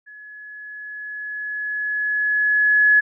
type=tone with level ramp; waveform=sine; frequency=1697 Hz; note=G#6; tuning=37 cents sharp; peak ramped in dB=-39 to -10 dBFS; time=0.06-3.01 s; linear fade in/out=20 ms; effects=none